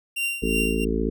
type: tone with tremolo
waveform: 45% pulse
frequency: 2767 Hz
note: F7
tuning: 17 cents flat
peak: -22 dBFS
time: 0.16-0.85 s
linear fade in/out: 10 ms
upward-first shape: triangle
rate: 2.9 Hz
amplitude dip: 85%
type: harmonic tone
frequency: 55.4 Hz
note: A1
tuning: 13 cents sharp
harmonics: 1 / 3 / 4 / 5 / 6 / 7 / 8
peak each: -27 / -32 / -28 / -29 / -33 / -29 / -29 dBFS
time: 0.42-1.1 s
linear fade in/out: 10 ms
effects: none